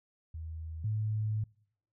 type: tone pair in turn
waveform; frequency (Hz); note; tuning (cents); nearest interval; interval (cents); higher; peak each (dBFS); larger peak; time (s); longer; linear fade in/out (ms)
sine; 80.2 / 107.72; E2 / A2; -47 / -36; perfect fourth; 511; second; -38 / -29; second; 0.34-0.84 / 0.84-1.44; second; 5
effects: noise-tail reverb RT60 0.7 s tail -26 dB re dry